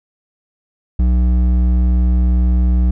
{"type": "tone with hard clipping", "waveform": "triangle", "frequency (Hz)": 61.3, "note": "B1", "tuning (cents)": -12, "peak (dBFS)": -12, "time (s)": [0.99, 2.91], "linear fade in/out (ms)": 5, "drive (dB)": 12, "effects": []}